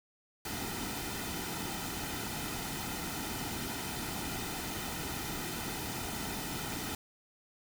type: noise with comb filter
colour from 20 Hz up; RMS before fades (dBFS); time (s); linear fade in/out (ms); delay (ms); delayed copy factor
pink; -38; 0.45-6.95; 2; 1.8; -0.6
effects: none